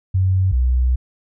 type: tone pair in turn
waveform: sine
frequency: 93.9 / 62.67 Hz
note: F#2 / B1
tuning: +26 / +26 cents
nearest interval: perfect fifth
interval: 700 cents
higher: first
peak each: -13 dBFS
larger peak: neither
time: 0.14-0.52 / 0.52-0.96 s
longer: second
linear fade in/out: 10 ms
effects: none